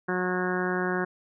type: harmonic tone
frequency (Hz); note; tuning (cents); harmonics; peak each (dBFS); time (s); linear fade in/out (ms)
182.1; F#3; -27; 1 / 2 / 3 / 4 / 5 / 6 / 7 / 8 / 9 / 10; -31 / -29 / -38 / -36 / -40 / -36 / -42 / -34 / -34 / -41; 0.08-1.05; 10
effects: none